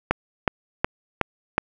click train, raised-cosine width 0.5 ms, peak -3 dBFS, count 5, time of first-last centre 0.11-1.581 s, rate 2.72 Hz, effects none

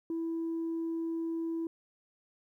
sine tone, 329.6 Hz, E4, in tune, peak -30 dBFS, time 0.1-1.67 s, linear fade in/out 2 ms, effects tanh soft clip ceiling -29 dBFS + 12-bit

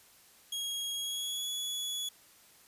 sawtooth tone with pitch glide, 3290 to 3392 Hz, G#7 to G#7, -17 to +36 cents, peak -31 dBFS, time 0.52-2.09 s, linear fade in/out 5 ms, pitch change +53 cents, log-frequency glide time 0.94-1.49 s, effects white hiss -60 dBFS RMS until 2.67 s + resampled to 32000 Hz

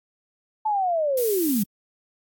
sine linear sweep, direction down, 880 to 185 Hz, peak -20 dBFS, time 0.65-1.64 s, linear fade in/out 10 ms
violet noise, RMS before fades -28 dBFS, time 1.17-1.63 s, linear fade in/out 5 ms
effects AAC 64 kbps

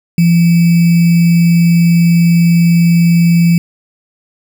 sine tone with sample-and-hold, 170 Hz, F3, 46 cents flat, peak -5 dBFS, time 0.18-3.58 s, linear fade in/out 2 ms, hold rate 2450 Hz, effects none

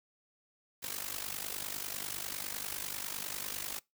white noise with amplitude modulation, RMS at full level -36 dBFS, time 0.82-3.8 s, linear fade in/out 20 ms, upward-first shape sine, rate 50 Hz, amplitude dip 80%, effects noise-tail reverb RT60 0.2 s tail -24 dB re dry

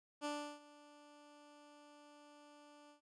15% pulse tone with ADSR envelope, 293.7 Hz, D4, in tune, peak -32 dBFS, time 0.21-3.01 s, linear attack 41 ms, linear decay 340 ms, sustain -21 dB, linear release 110 ms, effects noise-tail reverb RT60 0.2 s tail -26 dB re dry + resampled to 22050 Hz

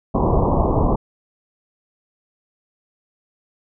pink low-pass noise, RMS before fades -17 dBFS, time 0.14-0.96 s, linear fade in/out 10 ms, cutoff 1100 Hz, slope 96 dB/octave, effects none

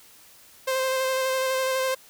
sawtooth tone with vibrato, 523.3 Hz, C5, in tune, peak -19 dBFS, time 0.67-1.95 s, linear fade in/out 10 ms, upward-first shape square, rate 12 Hz, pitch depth 12 cents each way, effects white hiss -52 dBFS RMS until 2.09 s

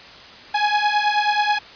sawtooth beating tone pair, 830.6 / 839.9 Hz, G#5 / G#5, 0 / +19 cents, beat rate 9.3 Hz, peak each -16 dBFS, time 0.54-1.59 s, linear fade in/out 10 ms, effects white hiss -41 dBFS RMS until 1.75 s + resampled to 11025 Hz

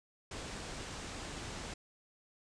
pink low-pass noise, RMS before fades -44 dBFS, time 0.31-1.74 s, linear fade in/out 5 ms, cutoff 8800 Hz, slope 48 dB/octave, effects none

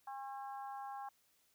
harmonic tone, 270 Hz, C#4, 45 cents flat, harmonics 3 / 4 / 5 / 6, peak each -44 / -50 / -58 / -59 dBFS, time 0.07-1.09 s, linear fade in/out 5 ms, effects white hiss -74 dBFS RMS until 1.54 s

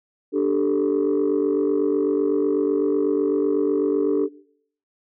sine chord, D suspended fourth, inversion none, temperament equal, 293.7 / 392 / 440 Hz, D4 / G4 / A4, 0 / 0 / 0 cents, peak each -20 / -21 / -21 dBFS, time 0.32-4.29 s, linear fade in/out 50 ms, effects noise-tail reverb RT60 0.6 s tail -19 dB re dry + tanh soft clip ceiling -13 dBFS

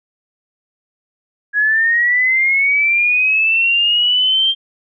sine linear sweep, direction up, 1661.2 to 3181 Hz, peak -11 dBFS, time 1.53-4.55 s, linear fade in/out 50 ms, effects none

